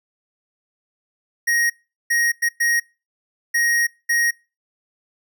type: tone bursts at uneven times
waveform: square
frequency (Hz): 1878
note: A#6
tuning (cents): +12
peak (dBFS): -17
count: 6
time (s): 1.47-1.7 / 2.1-2.32 / 2.42-2.49 / 2.6-2.8 / 3.54-3.87 / 4.09-4.31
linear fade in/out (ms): 10
effects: noise-tail reverb RT60 0.3 s tail -24 dB re dry